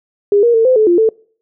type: tone with pitch steps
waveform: sine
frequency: 407.1 / 472.4 / 451.1 / 513 / 432.9 / 347.8 / 443 Hz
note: G#4 / A#4 / A4 / C5 / A4 / F4 / A4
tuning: -35 / +23 / +43 / -34 / -28 / -7 / +12 cents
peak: -7 dBFS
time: 0.32-1.09 s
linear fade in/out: 2 ms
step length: 110 ms
effects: noise-tail reverb RT60 0.5 s tail -25 dB re dry